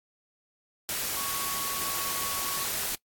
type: tone in noise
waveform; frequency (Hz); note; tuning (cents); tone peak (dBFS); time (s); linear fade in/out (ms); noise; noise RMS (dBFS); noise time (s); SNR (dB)
sine; 1115; C#6; +10; -36; 1.17-2.65; 0; white; -31; 0.89-2.95; -8
effects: noise-tail reverb RT60 0.1 s tail -23 dB re dry + AAC 64 kbps